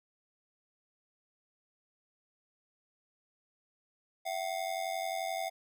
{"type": "ring-modulated tone", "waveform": "square", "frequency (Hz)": 713, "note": "F5", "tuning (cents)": 36, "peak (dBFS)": -31, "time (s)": [4.25, 5.5], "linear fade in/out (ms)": 20, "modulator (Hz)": 45.7, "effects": []}